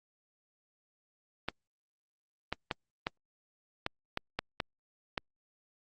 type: clicks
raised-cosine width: 0.3 ms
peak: -15 dBFS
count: 9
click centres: 1.486 / 2.526 / 2.712 / 3.069 / 3.864 / 4.174 / 4.39 / 4.602 / 5.178 s
effects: Opus 32 kbps